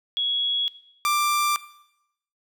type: tone pair in turn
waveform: sine / sawtooth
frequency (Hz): 3343 / 1181.9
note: G#7 / D6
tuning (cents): +11 / +11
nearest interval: octave + tritone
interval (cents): 1800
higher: first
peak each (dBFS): -22 / -16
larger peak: second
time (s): 0.17-0.68 / 1.05-1.56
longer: neither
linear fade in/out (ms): 0
effects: noise-tail reverb RT60 0.8 s tail -18 dB re dry